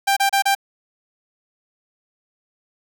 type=tone bursts; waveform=sawtooth; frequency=790 Hz; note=G5; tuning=13 cents sharp; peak=-11 dBFS; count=4; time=0.07-0.551 s; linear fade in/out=10 ms; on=97 ms; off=31 ms; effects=none